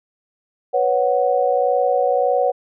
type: chord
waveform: sine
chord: B suspended second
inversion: none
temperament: just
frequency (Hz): 493.9 / 555.6 / 740.8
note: B4 / C#5 / F#5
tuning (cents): 0 / +4 / +2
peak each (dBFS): -19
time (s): 0.73-2.52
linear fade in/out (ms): 20
effects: none